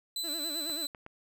sawtooth tone with tremolo, 4013 Hz, B7, 27 cents sharp, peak -29 dBFS, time 0.16-0.87 s, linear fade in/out 2 ms, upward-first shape sine, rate 7.7 Hz, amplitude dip 25%
30% pulse tone with vibrato, 311.4 Hz, D#4, 2 cents sharp, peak -38 dBFS, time 0.23-0.87 s, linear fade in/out 20 ms, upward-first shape sine, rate 9.3 Hz, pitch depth 150 cents each way
clicks, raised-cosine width 0.5 ms, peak -30 dBFS, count 3, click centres 0.698 / 0.948 / 1.064 s
effects none

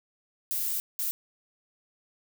violet noise bursts at uneven times, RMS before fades -30 dBFS, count 2, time 0.51-0.8 / 0.99-1.11 s, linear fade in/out 0 ms, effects none

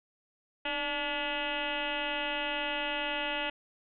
sine tone with frequency modulation, 1719 Hz, A6, 41 cents flat, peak -30 dBFS, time 0.65-3.5 s, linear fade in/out 5 ms, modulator 283 Hz, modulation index 4.8, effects none

